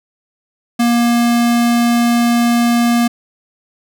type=tone; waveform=square; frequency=236.9 Hz; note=A#3; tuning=28 cents sharp; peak=-11 dBFS; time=0.79-3.08 s; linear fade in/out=10 ms; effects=none